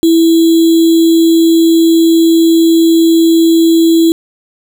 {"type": "tone with sample-and-hold", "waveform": "sine", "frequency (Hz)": 329.6, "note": "E4", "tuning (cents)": 0, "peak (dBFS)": -4, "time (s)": [0.03, 4.12], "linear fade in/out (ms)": 0, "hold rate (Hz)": 3675, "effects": []}